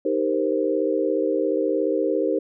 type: chord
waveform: sine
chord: C minor seventh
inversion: first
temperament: equal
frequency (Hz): 311.1 / 392 / 466.2 / 523.3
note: Eb4 / G4 / Bb4 / C5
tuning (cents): 0 / 0 / 0 / 0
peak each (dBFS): -25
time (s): 0.05-2.39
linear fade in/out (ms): 5
effects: none